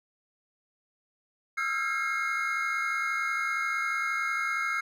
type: tone cluster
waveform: triangle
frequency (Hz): 1278 / 1353 / 1404 / 1623 / 2146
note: D#6 / E6 / F6 / G#6 / C7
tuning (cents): +46 / +45 / +9 / -40 / +43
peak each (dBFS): -35 / -31 / -37 / -33 / -29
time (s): 1.57-4.81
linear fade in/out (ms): 10
effects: none